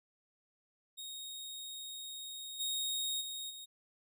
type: tone with level steps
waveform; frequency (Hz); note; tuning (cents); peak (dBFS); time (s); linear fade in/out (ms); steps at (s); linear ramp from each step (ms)
sawtooth; 3737; A#7; +4; -40 / -31 / -37 / -43; 0.97-3.66; 20; 2.59 / 3.2 / 3.49; 20
effects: none